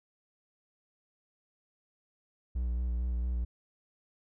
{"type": "tone with vibrato", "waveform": "triangle", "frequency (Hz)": 60.5, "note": "B1", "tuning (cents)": -35, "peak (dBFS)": -27, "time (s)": [2.55, 3.45], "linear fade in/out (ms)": 10, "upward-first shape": "square", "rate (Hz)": 4.4, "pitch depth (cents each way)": 29, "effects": []}